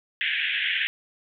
pink band-pass noise, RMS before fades -26 dBFS, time 0.21-0.87 s, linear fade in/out 0 ms, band 1600 to 3400 Hz, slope 96 dB/octave, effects none

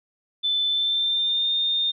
sine tone with pitch glide, 3520 to 3640 Hz, A7 to A#7, 0 to -42 cents, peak -20 dBFS, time 0.43-1.92 s, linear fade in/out 20 ms, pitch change +58 cents, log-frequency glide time 0.68-1.52 s, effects none

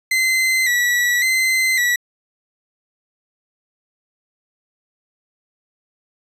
40% pulse tone with vibrato, 2000 Hz, B6, 21 cents sharp, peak -14 dBFS, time 0.11-1.96 s, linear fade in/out 5 ms, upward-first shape square, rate 0.9 Hz, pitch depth 51 cents each way, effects resampled to 32000 Hz

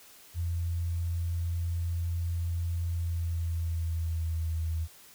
sine tone with pitch glide, 85.2 to 81.02 Hz, F2 to E2, -42 to -29 cents, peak -28 dBFS, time 0.34-4.88 s, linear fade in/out 50 ms, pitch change -87 cents, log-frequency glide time 2.88-4.47 s, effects white hiss -54 dBFS RMS until 5.14 s

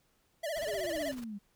square tone with vibrato, 622.3 Hz, D#5, in tune, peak -34 dBFS, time 0.43-1.12 s, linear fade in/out 10 ms, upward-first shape sine, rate 16 Hz, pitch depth 140 cents each way
pink noise with tremolo, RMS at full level -47 dBFS, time 0.56-1.24 s, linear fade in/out 2 ms, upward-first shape triangle, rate 18 Hz, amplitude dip 80%
sine exponential sweep, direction down, 443.2 to 195.8 Hz, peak -38 dBFS, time 0.66-1.39 s, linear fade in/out 20 ms
effects pink hiss -72 dBFS RMS until 1.55 s

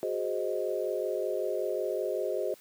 sine chord, Ab dominant seventh, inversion third, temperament equal, 370 / 415.3 / 523.3 / 622.3 Hz, Gb4 / Ab4 / C5 / Eb5, 0 / 0 / 0 / 0 cents, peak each -34 dBFS, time 0.03-2.54 s, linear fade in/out 0 ms, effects white hiss -57 dBFS RMS until 2.6 s + high-pass 150 Hz 12 dB/octave

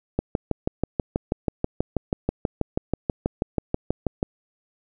click train, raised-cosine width 2 ms, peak -8 dBFS, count 26, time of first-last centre 0.19-4.229 s, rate 6.19 Hz, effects none

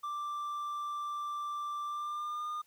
triangle tone with pitch glide, 1177 to 1215 Hz, D6 to D#6, +3 to -42 cents, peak -33 dBFS, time 0.03-2.62 s, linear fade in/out 10 ms, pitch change +55 cents, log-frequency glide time 1.85-2.49 s, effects white hiss -69 dBFS RMS until 2.66 s

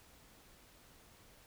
silence, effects pink hiss -62 dBFS RMS until 1.46 s

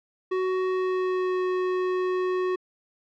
square tone with pitch glide, 372.4 to 367.9 Hz, F#4 to F#4, +11 to -10 cents, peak -24 dBFS, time 0.31-2.56 s, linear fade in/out 10 ms, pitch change -21 cents, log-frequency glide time 0.68-1.43 s, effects low-pass 2000 Hz 12 dB/octave

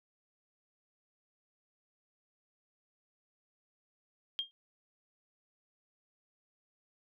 sine tone with exponential decay, 3214 Hz, G7, 43 cents sharp, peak -28 dBFS, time 4.39-4.51 s, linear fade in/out 0 ms, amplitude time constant 25 ms, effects none

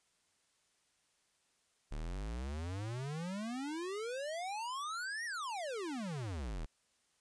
square exponential two-way sweep, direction up then down, 35 to 1932 to 35 Hz, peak -39 dBFS, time 1.91-6.66 s, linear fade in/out 10 ms, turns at 5.25 s, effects white hiss -75 dBFS RMS until 7.2 s + resampled to 22050 Hz

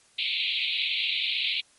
white band-pass noise, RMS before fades -28 dBFS, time 0.18-1.61 s, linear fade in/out 10 ms, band 2200 to 4100 Hz, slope 96 dB/octave, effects white hiss -60 dBFS RMS until 1.78 s + MP3 48 kbps

